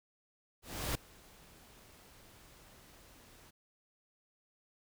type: noise with ADSR envelope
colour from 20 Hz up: pink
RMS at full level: -35 dBFS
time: 0.62-3.51 s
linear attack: 330 ms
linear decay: 5 ms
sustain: -24 dB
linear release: 13 ms
effects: none